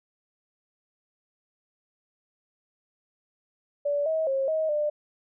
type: tone with pitch steps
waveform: sine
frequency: 577 / 638 / 539 / 632 / 597 Hz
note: D5 / D#5 / C#5 / D#5 / D5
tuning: -31 / +43 / -49 / +27 / +28 cents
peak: -23 dBFS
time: 3.85-4.9 s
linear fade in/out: 10 ms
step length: 210 ms
effects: none